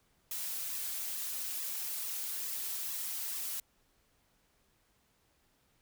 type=noise with flanger; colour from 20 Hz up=blue; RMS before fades=-38 dBFS; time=0.31-3.6 s; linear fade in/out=2 ms; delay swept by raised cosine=1.3 to 7.1 ms; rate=2.3 Hz; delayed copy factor=-0.9; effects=pink hiss -72 dBFS RMS until 5.81 s